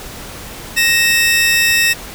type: tone pair together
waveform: sawtooth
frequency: 1864.7 / 2635 Hz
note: A#6 / E7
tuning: 0 / -1 cents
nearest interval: tritone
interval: 599 cents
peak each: -10 dBFS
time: 0.76-1.94 s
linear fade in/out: 20 ms
effects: pink hiss -31 dBFS RMS until 2.14 s